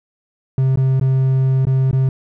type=tone with dropouts; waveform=triangle; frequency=132.2 Hz; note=C3; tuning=18 cents sharp; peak=-10 dBFS; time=0.58-2.09 s; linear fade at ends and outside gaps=2 ms; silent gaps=0.758-0.773 / 0.998-1.012 / 1.653-1.669 / 1.912-1.929 s; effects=none